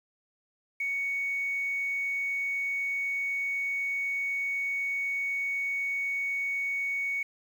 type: tone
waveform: sine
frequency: 2228 Hz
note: C#7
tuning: 8 cents sharp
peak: -27 dBFS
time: 0.8-7.23 s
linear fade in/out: 5 ms
effects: tanh soft clip ceiling -23 dBFS + 9-bit